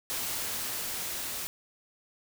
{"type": "noise with level ramp", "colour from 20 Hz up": "white", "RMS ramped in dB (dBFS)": [-33, -36], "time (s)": [0.1, 1.47], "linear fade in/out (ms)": 0, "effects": []}